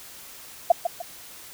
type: tone with echo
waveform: sine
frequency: 691 Hz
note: F5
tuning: 19 cents flat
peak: -10 dBFS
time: 0.7-0.72 s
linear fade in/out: 5 ms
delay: 150 ms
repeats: 2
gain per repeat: -9 dB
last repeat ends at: 1.02 s
effects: white hiss -44 dBFS RMS until 1.53 s